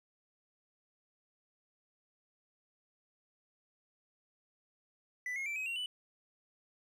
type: tone with pitch steps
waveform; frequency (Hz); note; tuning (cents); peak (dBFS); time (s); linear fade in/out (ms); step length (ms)
triangle; 1989 / 2157 / 2338 / 2535 / 2749 / 2980; B6 / C#7 / D7 / D#7 / F7 / F#7; +12 / -48 / -8 / +32 / -28 / +12; -34; 5.26-5.86; 2; 100
effects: none